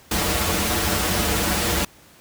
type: noise with comb filter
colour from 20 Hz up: pink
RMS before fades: -21 dBFS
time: 0.11-1.85 s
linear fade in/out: 5 ms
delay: 7.6 ms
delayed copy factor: -0.8
effects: pink hiss -50 dBFS RMS until 2.2 s + high-pass 60 Hz 12 dB/octave